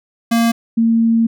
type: tone pair in turn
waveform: square / sine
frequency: 231.3 / 228.2 Hz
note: A#3 / A#3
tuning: -13 / -37 cents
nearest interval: unison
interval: 24 cents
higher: first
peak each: -12 / -10 dBFS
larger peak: second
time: 0.31-0.52 / 0.77-1.27 s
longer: second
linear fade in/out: 10 ms
effects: none